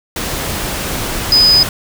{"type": "tone in noise", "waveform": "sine", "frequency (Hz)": 5000, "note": "D#8", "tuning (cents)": 8, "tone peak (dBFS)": -6, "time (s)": [1.32, 1.63], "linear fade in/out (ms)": 2, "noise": "pink", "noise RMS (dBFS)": -20, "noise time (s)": [0.16, 1.69], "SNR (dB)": 11, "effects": []}